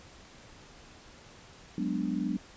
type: chord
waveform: sine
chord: G# half-diminished seventh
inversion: third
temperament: equal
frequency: 185 / 207.7 / 246.9 / 293.7 Hz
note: F#3 / G#3 / B3 / D4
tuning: 0 / 0 / 0 / 0 cents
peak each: -34 dBFS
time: 1.78-2.37 s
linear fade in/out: 2 ms
effects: pink hiss -53 dBFS RMS until 2.56 s + resampled to 16000 Hz